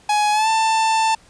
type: tone with pitch glide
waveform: 45% pulse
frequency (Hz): 838 to 887.8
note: G#5 to A5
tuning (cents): +15 to +15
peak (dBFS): -15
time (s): 0.09-1.15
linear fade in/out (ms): 5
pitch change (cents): +100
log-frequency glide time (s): 0.32-0.48
effects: pink hiss -51 dBFS RMS until 1.29 s + resampled to 22050 Hz